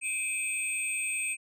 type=tone cluster; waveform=sine; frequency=2358 / 2565 / 8410 Hz; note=D7 / E7 / C9; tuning=+6 / -48 / +8 cents; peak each=-35 / -32 / -30 dBFS; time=0.01-1.37 s; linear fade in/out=50 ms; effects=tanh soft clip ceiling -25 dBFS